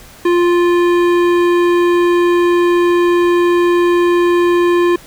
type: tone with hard clipping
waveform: sine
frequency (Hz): 349.2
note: F4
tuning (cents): 0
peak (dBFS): -11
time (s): 0.25-4.96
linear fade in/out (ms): 5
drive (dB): 14
effects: pink hiss -39 dBFS RMS until 5.06 s